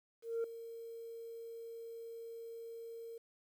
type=tone with ADSR envelope; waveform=sine; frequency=459.9 Hz; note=A#4; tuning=23 cents flat; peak=-30 dBFS; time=0.22-3.18 s; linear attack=220 ms; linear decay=3 ms; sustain=-15 dB; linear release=6 ms; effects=tanh soft clip ceiling -32 dBFS + 11-bit